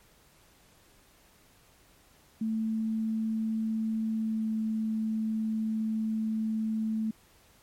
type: tone with pitch glide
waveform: sine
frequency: 221.1 to 219.6 Hz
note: A3 to A3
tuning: +9 to -3 cents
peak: -27 dBFS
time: 2.41-7.11 s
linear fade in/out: 5 ms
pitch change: -12 cents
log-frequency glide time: 4.15-4.51 s
effects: pink hiss -61 dBFS RMS until 7.62 s + MP3 64 kbps